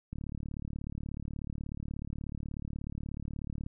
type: click train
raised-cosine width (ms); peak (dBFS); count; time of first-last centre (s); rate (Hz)
5; -26; 130; 0.13-3.664; 36.5
effects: none